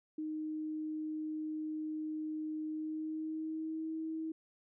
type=tone with pitch glide; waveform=sine; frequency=310 to 319.5 Hz; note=D#4 to D#4; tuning=-6 to +46 cents; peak=-36 dBFS; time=0.18-4.32 s; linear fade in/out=5 ms; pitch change=+52 cents; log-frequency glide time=2.66-3.93 s; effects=none